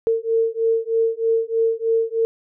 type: beating tone pair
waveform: sine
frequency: 451.9 / 455.1 Hz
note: A4 / A#4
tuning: +46 / -42 cents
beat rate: 3.2 Hz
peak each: -20 dBFS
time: 0.07-2.25 s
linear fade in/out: 0 ms
effects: none